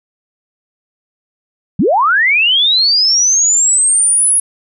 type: linear sweep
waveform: sine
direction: up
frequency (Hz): 138.59 to 10548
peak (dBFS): -8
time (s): 1.79-4.4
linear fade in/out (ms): 5
effects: none